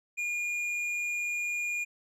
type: tone with hard clipping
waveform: sine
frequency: 2426 Hz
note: D#7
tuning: 44 cents flat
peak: -31 dBFS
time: 0.17-1.85 s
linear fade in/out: 20 ms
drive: 6 dB
effects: none